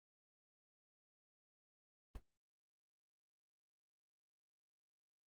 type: noise with exponential decay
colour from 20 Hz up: brown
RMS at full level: -41 dBFS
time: 2.15-2.23 s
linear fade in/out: 5 ms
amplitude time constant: 16 ms
effects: Opus 24 kbps